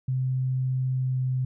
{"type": "tone with pitch glide", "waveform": "sine", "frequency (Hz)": [129.6, 128.7], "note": ["C3", "C3"], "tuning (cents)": [-16, -28], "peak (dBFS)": -23, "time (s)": [0.08, 1.45], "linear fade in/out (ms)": 5, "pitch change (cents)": -12, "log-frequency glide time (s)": [0.93, 1.31], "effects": []}